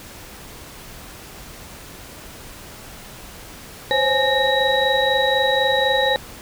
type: tone cluster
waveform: sine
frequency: 518 / 542 / 839 / 1841 / 3875 Hz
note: C5 / C#5 / G#5 / A#6 / B7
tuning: -17 / -39 / +17 / -22 / -34 cents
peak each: -22 dBFS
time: 3.91-6.16 s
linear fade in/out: 0 ms
effects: pink hiss -39 dBFS RMS until 6.41 s